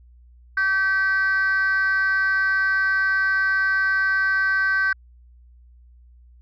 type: tone with frequency modulation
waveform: sine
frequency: 1545 Hz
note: G6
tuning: 26 cents flat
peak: -16 dBFS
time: 0.57-4.93 s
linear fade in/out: 5 ms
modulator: 398 Hz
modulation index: 0.47
effects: tanh soft clip ceiling -15 dBFS + added 60 Hz sine -47 dBFS peak until 6.41 s